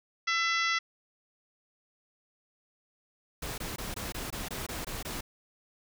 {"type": "harmonic tone", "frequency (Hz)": 670, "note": "E5", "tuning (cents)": 28, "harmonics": [2, 3, 4, 5, 6, 7, 8, 9], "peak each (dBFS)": [-31, -29, -37, -36, -41, -40, -40, -42], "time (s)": [0.27, 0.79], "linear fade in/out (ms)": 10}
{"type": "noise bursts", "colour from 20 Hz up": "pink", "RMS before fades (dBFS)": -37, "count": 10, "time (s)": [3.42, 5.209], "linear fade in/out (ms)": 5, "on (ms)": 160, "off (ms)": 21}
{"effects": []}